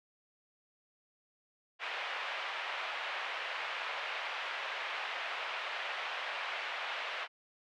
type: band-pass noise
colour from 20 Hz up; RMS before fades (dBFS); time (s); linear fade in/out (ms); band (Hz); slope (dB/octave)
white; -39; 1.79-7.28; 50; 580 to 2900; 24
effects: none